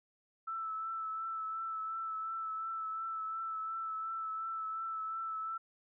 sine tone with vibrato, 1318.5 Hz, E6, in tune, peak -36 dBFS, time 0.47-5.58 s, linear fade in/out 10 ms, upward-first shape triangle, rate 2.8 Hz, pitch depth 26 cents each way, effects none

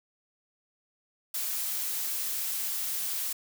blue noise, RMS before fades -32 dBFS, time 1.34-3.33 s, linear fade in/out 5 ms, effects none

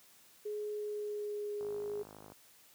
sine tone with pitch glide, 420 to 413.3 Hz, G#4 to G#4, +19 to -8 cents, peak -36 dBFS, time 0.45-2.03 s, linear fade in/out 10 ms, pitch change -27 cents, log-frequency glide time 0.74-1.69 s
click train, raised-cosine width 1 ms, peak -37 dBFS, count 38, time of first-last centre 1.61-2.32 s, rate 52.1 Hz
effects white hiss -62 dBFS RMS until 2.74 s + high-pass 80 Hz 12 dB/octave

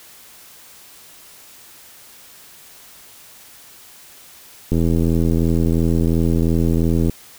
click train, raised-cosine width 3 ms, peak -6 dBFS, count 198, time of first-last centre 4.72-7.096 s, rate 82.9 Hz, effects white hiss -44 dBFS RMS until 7.38 s

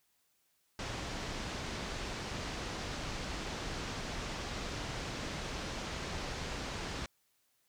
pink low-pass noise, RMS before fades -40 dBFS, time 0.79-7.06 s, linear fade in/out 2 ms, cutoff 6500 Hz, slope 24 dB/octave, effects white hiss -75 dBFS RMS until 7.68 s

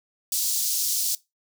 pink high-pass noise, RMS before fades -25 dBFS, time 0.32-1.15 s, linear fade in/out 2 ms, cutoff 4800 Hz, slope 24 dB/octave, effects noise-tail reverb RT60 0.2 s tail -20 dB re dry

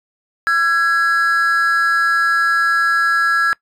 triangle tone pair together, 1350 / 1660.8 Hz, E6 / G#6, +41 / 0 cents, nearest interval major third, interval 359 cents, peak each -14 / -12 dBFS, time 0.47-3.53 s, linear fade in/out 0 ms, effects noise-tail reverb RT60 0.1 s tail -23 dB re dry + tanh soft clip ceiling -4 dBFS

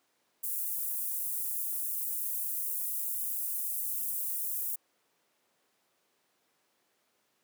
pink high-pass noise, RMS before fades -34 dBFS, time 0.43-4.76 s, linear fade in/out 10 ms, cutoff 11000 Hz, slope 24 dB/octave, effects pink hiss -73 dBFS RMS until 7.43 s + high-pass 300 Hz 12 dB/octave

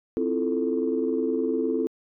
sine chord, F major seventh, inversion second, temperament equal, 261.6 / 329.6 / 349.2 / 440 Hz, C4 / E4 / F4 / A4, 0 / 0 / 0 / 0 cents, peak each -27 / -28 / -31 / -26 dBFS, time 0.17-1.87 s, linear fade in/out 0 ms, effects tanh soft clip ceiling -13 dBFS

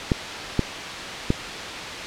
clicks, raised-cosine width 3 ms, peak -5 dBFS, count 3, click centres 0.118 / 0.593 / 1.304 s, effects white hiss -30 dBFS RMS until 2.06 s + low-pass 4000 Hz 12 dB/octave

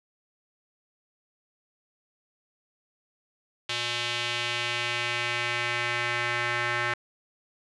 square tone with band-pass filter sweep, 120 Hz, B2, 49 cents flat, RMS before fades -29 dBFS, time 3.69-6.94 s, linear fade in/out 5 ms, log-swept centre 3300 to 1800 Hz, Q 2, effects resampled to 24000 Hz

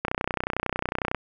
click train, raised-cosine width 0.5 ms, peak -10 dBFS, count 35, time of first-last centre 0.05-1.147 s, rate 31 Hz, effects none

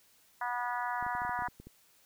harmonic tone, 243.7 Hz, B3, 23 cents flat, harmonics 3 / 4 / 5 / 6 / 7 / 8, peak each -38 / -35 / -41 / -41 / -42 / -46 dBFS, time 0.41-1.48 s, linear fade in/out 5 ms
clicks, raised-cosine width 3 ms, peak -35 dBFS, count 11, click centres 1.026 / 1.065 / 1.151 / 1.219 / 1.25 / 1.294 / 1.391 / 1.422 / 1.485 / 1.6 / 1.67 s
effects white hiss -65 dBFS RMS until 2.05 s

